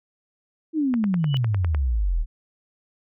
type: exponential sweep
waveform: sine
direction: down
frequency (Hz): 329.4 to 36.07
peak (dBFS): -19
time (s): 0.73-2.26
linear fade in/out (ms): 50
type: click train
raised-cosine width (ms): 0.5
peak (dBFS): -17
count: 9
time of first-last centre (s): 0.94-1.747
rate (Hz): 9.91
type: tone with exponential growth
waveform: sine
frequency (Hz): 2960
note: F#7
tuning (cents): 0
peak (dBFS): -25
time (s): 1.19-1.37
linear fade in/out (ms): 0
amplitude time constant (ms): 37
effects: none